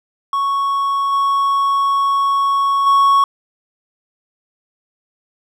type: tone with level steps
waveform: triangle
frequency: 1108.7 Hz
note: C#6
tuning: in tune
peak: -13 / -11 / -7 dBFS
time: 0.33-3.24 s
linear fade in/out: 2 ms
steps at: 1.12 / 2.86 s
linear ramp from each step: 10 ms
effects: none